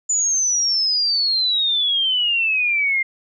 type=exponential sweep; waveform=sine; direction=down; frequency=7050 to 2093 Hz; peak=-16 dBFS; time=0.09-3.03 s; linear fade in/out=10 ms; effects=none